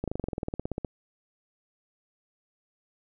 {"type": "slowing click train", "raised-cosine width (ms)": 2, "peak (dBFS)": -17, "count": 17, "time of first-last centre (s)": [0.04, 0.848], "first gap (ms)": 37, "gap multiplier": 1.04, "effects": []}